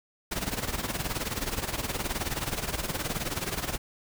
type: noise with tremolo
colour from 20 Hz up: pink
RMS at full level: -29 dBFS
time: 0.31-3.78 s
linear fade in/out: 10 ms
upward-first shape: sine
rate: 19 Hz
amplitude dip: 75%
effects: none